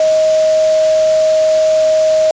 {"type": "tone in noise", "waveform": "sine", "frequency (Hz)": 629, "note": "D#5", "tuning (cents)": 19, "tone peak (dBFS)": -8, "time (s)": [0, 2.31], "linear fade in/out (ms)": 2, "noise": "white", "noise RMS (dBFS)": -25, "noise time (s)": [0, 2.31], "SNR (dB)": 14, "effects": ["resampled to 16000 Hz"]}